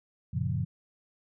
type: chord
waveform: sine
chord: Gb major seventh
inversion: none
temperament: equal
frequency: 92.5 / 116.54 / 138.59 / 174.61 Hz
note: Gb2 / Bb2 / Db3 / F3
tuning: 0 / 0 / 0 / 0 cents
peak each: -33 / -32 / -32 / -35 dBFS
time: 0.33-0.65 s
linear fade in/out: 10 ms
effects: none